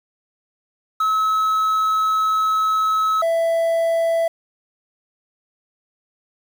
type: tone pair in turn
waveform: triangle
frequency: 1291 / 663.6 Hz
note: E6 / E5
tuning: -37 / +11 cents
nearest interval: octave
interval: 1152 cents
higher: first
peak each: -14 dBFS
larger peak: neither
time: 1-3.22 / 3.22-4.28 s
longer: first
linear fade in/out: 5 ms
effects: 7-bit